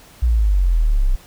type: exponential sweep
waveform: sine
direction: down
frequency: 61.74 to 30.63 Hz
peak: -12 dBFS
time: 0.22-1.16 s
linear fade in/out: 10 ms
effects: pink hiss -46 dBFS RMS until 1.26 s